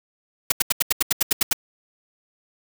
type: noise bursts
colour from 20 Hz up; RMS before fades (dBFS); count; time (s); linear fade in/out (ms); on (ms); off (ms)
white; -18; 11; 0.5-1.531; 5; 21; 80
effects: none